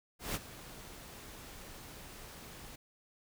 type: noise with ADSR envelope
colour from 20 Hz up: pink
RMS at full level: -35 dBFS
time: 0.19-2.76 s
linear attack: 160 ms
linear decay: 32 ms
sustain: -15 dB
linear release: 7 ms
effects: none